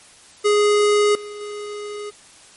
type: tone with level steps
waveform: square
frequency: 415.3 Hz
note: G#4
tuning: in tune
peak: -14 / -32 / -29 dBFS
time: 0.44-2.11 s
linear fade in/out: 20 ms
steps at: 1.15 / 1.41 s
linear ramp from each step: 2 ms
effects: white hiss -47 dBFS RMS until 2.56 s + MP3 48 kbps